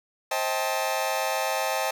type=chord; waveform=sawtooth; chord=A half-diminished seventh; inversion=first; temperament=just; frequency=528 / 633.6 / 792 / 880 Hz; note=C5 / Eb5 / G5 / A5; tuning=+16 / +31 / +18 / 0 cents; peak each=-27 / -26 / -26 / -27 dBFS; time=0.31-1.91 s; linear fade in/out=5 ms; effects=none